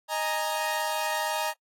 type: chord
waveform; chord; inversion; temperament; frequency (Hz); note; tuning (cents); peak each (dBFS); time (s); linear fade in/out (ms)
sawtooth; D# suspended fourth; none; equal; 622.3 / 830.6 / 932.3; D#5 / G#5 / A#5; 0 / 0 / 0; -28 / -29 / -26; 0.08-1.54; 50
effects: noise-tail reverb RT60 0.1 s tail -26 dB re dry + AAC 48 kbps

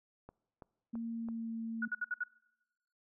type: click train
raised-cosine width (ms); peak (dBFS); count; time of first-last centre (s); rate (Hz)
1; -36; 4; 0.29-1.287; 3.01
type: tone with pitch glide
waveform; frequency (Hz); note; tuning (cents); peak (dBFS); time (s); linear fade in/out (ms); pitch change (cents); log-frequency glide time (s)
sine; 230 to 226.6; A#3 to A#3; -23 to -49; -36; 0.93-1.88; 10; -26; 1.1-1.58
type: tone bursts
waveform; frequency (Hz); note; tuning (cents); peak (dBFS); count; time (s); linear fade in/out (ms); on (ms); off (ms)
sine; 1462; F#6; -21; -32; 5; 1.82-2.237; 5; 33; 63
effects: noise-tail reverb RT60 1.0 s tail -23 dB re dry

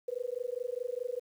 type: tone with amplitude modulation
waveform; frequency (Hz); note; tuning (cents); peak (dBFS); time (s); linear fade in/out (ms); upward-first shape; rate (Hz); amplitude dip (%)
sine; 492.8; B4; -4; -29; 0.08-1.2; 5; sine; 24.8; 100
effects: 10-bit

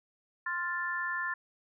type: chord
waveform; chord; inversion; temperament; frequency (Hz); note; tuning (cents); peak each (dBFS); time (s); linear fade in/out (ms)
sine; F major; second; equal; 1046.5 / 1396.9 / 1760; C6 / F6 / A6; 0 / 0 / 0; -37 / -38 / -33; 0.46-1.34; 5
effects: none

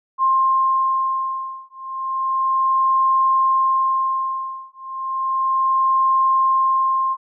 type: beating tone pair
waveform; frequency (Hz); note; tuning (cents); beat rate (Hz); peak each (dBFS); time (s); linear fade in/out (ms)
sine; 1058 / 1058.33; C6 / C6; +19 / +19; 0.33; -19; 0.18-7.17; 50
effects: none

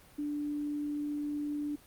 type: tone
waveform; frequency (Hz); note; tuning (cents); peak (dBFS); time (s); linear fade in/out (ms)
sine; 293.7; D4; 0; -32; 0.18-1.76; 10
effects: pink hiss -58 dBFS RMS until 1.86 s + Opus 32 kbps

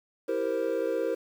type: chord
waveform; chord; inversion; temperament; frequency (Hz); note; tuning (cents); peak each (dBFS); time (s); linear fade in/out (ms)
triangle; C dominant seventh; first; equal; 329.6 / 392 / 466.2 / 523.3; E4 / G4 / Bb4 / C5; 0 / 0 / 0 / 0; -32 / -32 / -28 / -29; 0.28-1.15; 10
effects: 9-bit

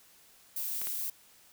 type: noise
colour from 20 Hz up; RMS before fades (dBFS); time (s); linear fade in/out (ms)
violet; -35; 0.56-1.1; 5
type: clicks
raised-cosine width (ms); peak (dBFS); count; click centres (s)
0.2; -24; 2; 0.816 / 0.871
effects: white hiss -60 dBFS RMS until 1.52 s

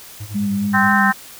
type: tone with tremolo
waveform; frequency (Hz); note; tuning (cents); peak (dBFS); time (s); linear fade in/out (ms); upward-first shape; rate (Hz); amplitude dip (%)
triangle; 103.83; G#2; 0; -24; 0.2-0.94; 5; sine; 9.5; 85
type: tone with vibrato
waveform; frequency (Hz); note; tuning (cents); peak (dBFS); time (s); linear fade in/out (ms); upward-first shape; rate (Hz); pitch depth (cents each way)
sine; 201.7; G3; +50; -17; 0.34-1.12; 20; sine; 3.8; 25
type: harmonic tone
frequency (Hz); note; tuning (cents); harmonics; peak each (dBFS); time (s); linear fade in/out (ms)
260; C4; -11; 3 / 4 / 5 / 6 / 7; -20 / -20 / -22 / -18 / -18; 0.73-1.13; 20
effects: white hiss -39 dBFS RMS until 1.39 s

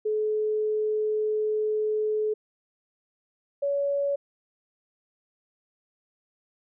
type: tone pair in turn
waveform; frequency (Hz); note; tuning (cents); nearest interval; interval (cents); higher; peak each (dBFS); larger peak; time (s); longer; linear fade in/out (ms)
sine; 428.6 / 564.4; A4 / C#5; -45 / +31; perfect fourth; 476; second; -23; neither; 0.05-2.34 / 3.62-4.16; first; 10
effects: none

